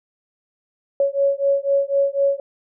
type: beating tone pair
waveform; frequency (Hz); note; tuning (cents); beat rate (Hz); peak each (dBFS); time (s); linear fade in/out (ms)
sine; 554.4 / 558.4; C#5 / C#5; 0 / +13; 4; -19; 1-2.4; 2
effects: none